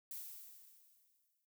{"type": "noise with exponential decay", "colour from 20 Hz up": "violet", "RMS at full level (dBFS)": -45, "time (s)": [0.11, 1.45], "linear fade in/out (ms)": 1, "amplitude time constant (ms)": 290, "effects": ["noise-tail reverb RT60 0.1 s tail -17 dB re dry"]}